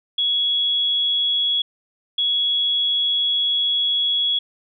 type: tone pair in turn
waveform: sine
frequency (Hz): 3351 / 3351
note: G#7 / G#7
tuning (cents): +15 / +15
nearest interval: unison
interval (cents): 0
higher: neither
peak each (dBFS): -17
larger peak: neither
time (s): 0.18-1.62 / 2.18-4.39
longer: second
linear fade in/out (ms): 5
effects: none